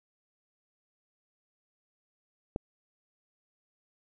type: click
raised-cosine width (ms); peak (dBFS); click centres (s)
2; -18; 2.561
effects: none